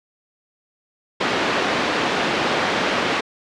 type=band-pass noise; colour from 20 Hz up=pink; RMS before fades=-21 dBFS; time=1.2-3.21 s; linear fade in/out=10 ms; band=280 to 3400 Hz; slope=12 dB/octave; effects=low-pass 7000 Hz 12 dB/octave

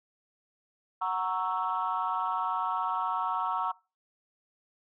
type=chord; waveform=sine; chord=F# dominant seventh; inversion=none; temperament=equal; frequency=740 / 932.3 / 1108.7 / 1318.5 Hz; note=F#5 / A#5 / C#6 / E6; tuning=0 / 0 / 0 / 0 cents; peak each=-34 / -31 / -32 / -33 dBFS; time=1.01-3.72 s; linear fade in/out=10 ms; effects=noise-tail reverb RT60 0.3 s tail -23 dB re dry + tanh soft clip ceiling -20 dBFS

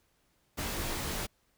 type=noise with comb filter; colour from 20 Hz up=pink; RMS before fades=-35 dBFS; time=0.57-1.27 s; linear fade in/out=20 ms; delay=19 ms; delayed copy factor=-0.65; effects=pink hiss -72 dBFS RMS until 1.57 s

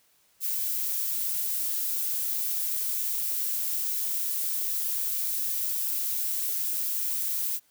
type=noise; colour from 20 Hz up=violet; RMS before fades=-29 dBFS; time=0.4-7.6 s; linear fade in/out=50 ms; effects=white hiss -65 dBFS RMS until 7.7 s

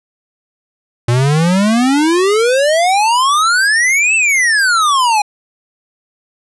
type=exponential two-way sweep; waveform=square; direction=up then down; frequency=116.3 to 2692 to 812 Hz; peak=-10 dBFS; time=1.08-5.22 s; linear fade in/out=5 ms; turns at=4.15 s; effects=resampled to 24000 Hz

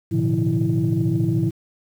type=tone cluster; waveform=sine; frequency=110.4 / 123.9 / 145.9 / 171.5 / 328.6 Hz; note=A2 / B2 / D3 / F3 / E4; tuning=+6 / +6 / -11 / -31 / -5 cents; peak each=-23 dBFS; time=0.11-1.51 s; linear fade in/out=20 ms; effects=tanh soft clip ceiling -10 dBFS + 8-bit

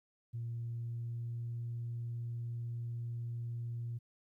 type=tone with pitch glide; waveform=sine; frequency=117 to 117.95 Hz; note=A#2 to A#2; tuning=+7 to +21 cents; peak=-36 dBFS; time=0.33-3.99 s; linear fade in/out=20 ms; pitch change=+14 cents; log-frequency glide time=0.43-1.59 s; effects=tanh soft clip ceiling -33 dBFS + 13-bit

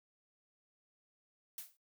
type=noise with exponential decay; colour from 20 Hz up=blue; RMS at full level=-41 dBFS; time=1.58-1.77 s; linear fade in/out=2 ms; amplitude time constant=41 ms; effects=noise-tail reverb RT60 0.2 s tail -26 dB re dry

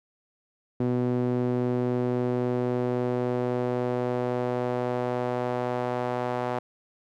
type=tone with band-pass filter sweep; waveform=sawtooth; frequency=123.7 Hz; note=B2; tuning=3 cents sharp; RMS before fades=-27 dBFS; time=0.8-6.59 s; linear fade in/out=5 ms; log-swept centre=300 to 740 Hz; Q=1.4; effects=none

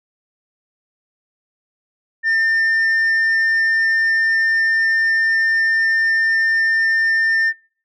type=tone; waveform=sine; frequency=1802 Hz; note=A6; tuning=41 cents sharp; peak=-11 dBFS; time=2.23-7.53 s; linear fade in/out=50 ms; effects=noise-tail reverb RT60 0.5 s tail -26 dB re dry + tanh soft clip ceiling -13 dBFS

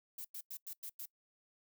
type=noise bursts; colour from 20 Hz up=violet; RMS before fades=-45 dBFS; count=6; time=0.18-1.057 s; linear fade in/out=5 ms; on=67 ms; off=95 ms; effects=noise-tail reverb RT60 0.1 s tail -22 dB re dry

